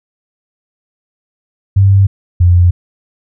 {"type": "tone pair in turn", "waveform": "sine", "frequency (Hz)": [98, 88.28], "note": ["G2", "F2"], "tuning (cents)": [0, 19], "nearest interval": "major second", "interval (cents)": 181, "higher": "first", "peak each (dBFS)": -4, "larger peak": "neither", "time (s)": [[1.76, 2.07], [2.4, 2.71]], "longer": "neither", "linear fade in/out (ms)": 10, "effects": []}